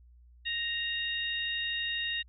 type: harmonic tone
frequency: 932.3 Hz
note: A#5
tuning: in tune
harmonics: 2 / 3 / 4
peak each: -35 / -35 / -35 dBFS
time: 0.45-2.23 s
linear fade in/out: 20 ms
effects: added 60 Hz sine -54 dBFS peak until 2.28 s